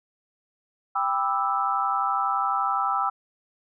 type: chord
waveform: sine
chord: E minor seventh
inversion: first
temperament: just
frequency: 791.1 / 988.9 / 1186.7 / 1318.5 Hz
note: G5 / B5 / D6 / E6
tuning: +16 / +2 / +18 / 0 cents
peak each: -27 / -30 / -30 / -25 dBFS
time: 0.95-3.1 s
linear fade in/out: 10 ms
effects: none